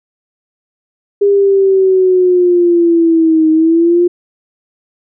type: linear two-way sweep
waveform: sine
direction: down then up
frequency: 405.3 to 313.9 to 354.7 Hz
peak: -6 dBFS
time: 1.21-4.08 s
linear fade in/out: 10 ms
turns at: 3.5 s
effects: none